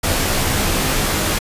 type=noise with comb filter; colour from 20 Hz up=pink; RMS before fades=-18 dBFS; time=0.03-1.39 s; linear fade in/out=10 ms; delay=17 ms; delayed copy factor=-0.6; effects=resampled to 32000 Hz